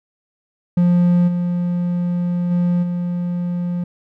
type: tone with level steps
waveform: triangle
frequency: 175.8 Hz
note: F3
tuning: 12 cents sharp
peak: -9 / -15 / -12 / -17 dBFS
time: 0.77-3.84 s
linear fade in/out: 5 ms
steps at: 1.27 / 2.5 / 2.82 s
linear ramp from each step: 20 ms
effects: none